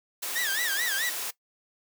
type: noise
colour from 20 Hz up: white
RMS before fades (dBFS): -33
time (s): 0.22-1.31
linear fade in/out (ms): 10
type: tone with vibrato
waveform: sawtooth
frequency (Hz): 1760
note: A6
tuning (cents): 0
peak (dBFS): -24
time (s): 0.35-1.1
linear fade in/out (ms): 10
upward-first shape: sine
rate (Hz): 4.6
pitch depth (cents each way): 200
effects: noise-tail reverb RT60 0.1 s tail -18 dB re dry + high-pass 400 Hz 12 dB/octave